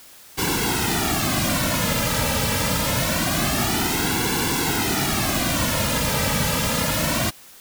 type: noise with flanger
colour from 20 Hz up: pink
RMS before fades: -22 dBFS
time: 0.37-7.31 s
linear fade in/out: 20 ms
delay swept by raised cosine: 1.6 to 2.8 ms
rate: 0.25 Hz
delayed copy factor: -1
effects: white hiss -46 dBFS RMS until 7.6 s